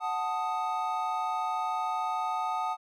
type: chord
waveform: triangle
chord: D# diminished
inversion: first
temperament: equal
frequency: 740 / 880 / 1244.5 Hz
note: F#5 / A5 / D#6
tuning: 0 / 0 / 0 cents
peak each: -31 dBFS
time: 0-2.77 s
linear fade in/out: 50 ms
effects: none